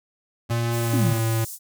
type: tone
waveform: 25% pulse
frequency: 117.6 Hz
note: A#2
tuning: 16 cents sharp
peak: -26 dBFS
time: 0.49-1.2 s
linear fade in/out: 10 ms
type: tone with pitch glide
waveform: square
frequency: 117 to 112.82 Hz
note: A#2 to A2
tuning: +7 to +44 cents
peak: -21 dBFS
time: 0.5-1.45 s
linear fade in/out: 10 ms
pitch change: -63 cents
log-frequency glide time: 0.76-1.18 s
type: high-pass noise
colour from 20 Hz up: pink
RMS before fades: -36 dBFS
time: 0.7-1.59 s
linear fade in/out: 50 ms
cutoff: 6400 Hz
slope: 24 dB/octave
type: exponential sweep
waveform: sine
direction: down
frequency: 307.7 to 129.1 Hz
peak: -21 dBFS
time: 0.93-1.13 s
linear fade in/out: 2 ms
effects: none